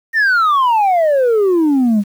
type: exponential sweep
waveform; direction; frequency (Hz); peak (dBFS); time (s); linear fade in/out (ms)
sine; down; 1864.7 to 196; -7; 0.13-2.04; 50
effects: tanh soft clip ceiling -9 dBFS + 7-bit